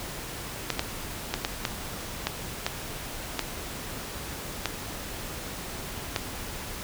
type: clicks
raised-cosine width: 0.2 ms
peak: -8 dBFS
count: 10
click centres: 0.703 / 0.794 / 1.34 / 1.449 / 1.652 / 2.27 / 2.665 / 3.393 / 4.657 / 6.162 s
effects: pink hiss -37 dBFS RMS until 6.83 s